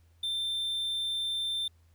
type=tone; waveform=triangle; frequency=3570 Hz; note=A7; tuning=24 cents sharp; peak=-28 dBFS; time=0.23-1.68 s; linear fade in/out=5 ms; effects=added 83 Hz sine -59 dBFS peak until 1.94 s + pink hiss -72 dBFS RMS until 1.94 s